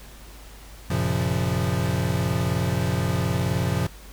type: chord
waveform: square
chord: Gb major seventh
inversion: none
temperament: equal with one note detuned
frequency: 92.5 / 116.54 / 135.66 / 174.61 Hz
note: Gb2 / Bb2 / Db3 / F3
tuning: 0 / 0 / -37 / 0 cents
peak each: -28 dBFS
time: 0.9-3.87 s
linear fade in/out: 5 ms
effects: added 50 Hz sine -43 dBFS peak until 4.12 s + pink hiss -47 dBFS RMS until 4.12 s